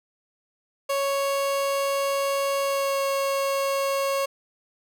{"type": "tone with pitch glide", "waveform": "30% pulse", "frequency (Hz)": [554, 549.5], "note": ["C#5", "C#5"], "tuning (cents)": [-1, -15], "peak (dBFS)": -20, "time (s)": [0.89, 4.26], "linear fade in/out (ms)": 10, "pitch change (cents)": -14, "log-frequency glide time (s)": [2.62, 3.01], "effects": []}